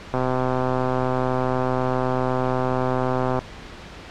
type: click train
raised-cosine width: 1 ms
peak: -9 dBFS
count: 417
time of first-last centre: 0.14-3.39 s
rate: 128 Hz
effects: pink hiss -39 dBFS RMS until 4.1 s + low-pass 4000 Hz 12 dB/octave